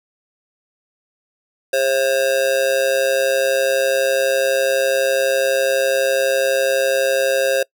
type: tone with amplitude modulation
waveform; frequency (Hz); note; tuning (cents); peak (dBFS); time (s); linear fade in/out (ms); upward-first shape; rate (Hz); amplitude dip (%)
square; 536; C5; +42; -12; 1.73-7.63; 5; sine; 132; 75
effects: noise-tail reverb RT60 0.1 s tail -24 dB re dry